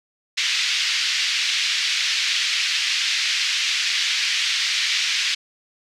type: band-pass noise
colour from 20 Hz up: pink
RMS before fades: -22 dBFS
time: 0.37-5.35 s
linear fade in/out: 10 ms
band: 2100 to 5500 Hz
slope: 24 dB/octave
effects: none